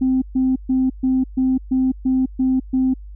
sine tone bursts, 260 Hz, C4, 11 cents flat, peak -13 dBFS, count 9, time 0.01-2.94 s, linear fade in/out 10 ms, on 210 ms, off 130 ms, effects tanh soft clip ceiling -10 dBFS + added 50 Hz sine -33 dBFS peak until 3.15 s

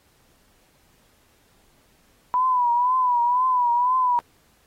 sine tone with vibrato, 987.8 Hz, B5, in tune, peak -17 dBFS, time 2.34-4.19 s, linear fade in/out 0 ms, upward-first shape triangle, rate 2 Hz, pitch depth 82 cents each way, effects pink hiss -61 dBFS RMS until 4.66 s + AAC 48 kbps

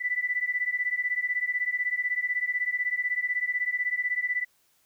sine beating tone pair, 1975.5 / 1991.5 Hz, B6 / B6, 0 / +14 cents, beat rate 16 Hz, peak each -28 / -29 dBFS, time 0-4.45 s, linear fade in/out 20 ms, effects white hiss -67 dBFS RMS until 4.85 s

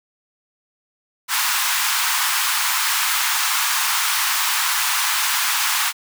pink high-pass noise, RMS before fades -20 dBFS, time 1.28-5.93 s, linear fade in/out 50 ms, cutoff 900 Hz, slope 48 dB/octave, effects none

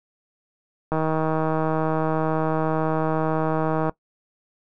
click train, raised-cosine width 1 ms, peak -10 dBFS, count 471, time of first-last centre 0.92-3.895 s, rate 158 Hz, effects noise-tail reverb RT60 0.1 s tail -20 dB re dry

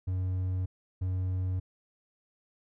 triangle tone pair in turn, 92.5 / 92.5 Hz, F#2 / F#2, 0 / 0 cents, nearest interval unison, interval 0 cents, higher neither, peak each -26 dBFS, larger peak neither, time 0.07-0.66 / 1.01-1.6 s, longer neither, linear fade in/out 10 ms, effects none

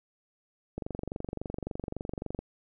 click train, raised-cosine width 2 ms, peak -21 dBFS, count 39, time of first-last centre 0.78-2.39 s, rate 23.6 Hz, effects none

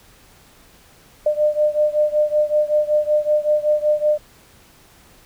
sine beating tone pair, 600 / 605.3 Hz, D5 / D#5, +37 / -48 cents, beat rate 5.3 Hz, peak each -17 / -19 dBFS, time 1.26-4.18 s, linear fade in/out 5 ms, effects pink hiss -50 dBFS RMS until 5.25 s

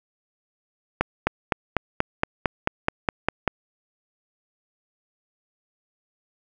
accelerating click train, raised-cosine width 0.5 ms, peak -4 dBFS, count 12, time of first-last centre 1.01-3.477 s, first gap 260 ms, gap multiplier 0.97, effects none

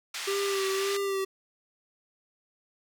pink band-pass noise, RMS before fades -36 dBFS, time 0.14-0.97 s, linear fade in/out 5 ms, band 1800 to 7200 Hz, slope 12 dB/octave
square tone with vibrato, 392 Hz, G4, in tune, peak -28 dBFS, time 0.27-1.25 s, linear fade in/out 10 ms, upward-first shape sine, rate 1.8 Hz, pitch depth 31 cents each way
effects none

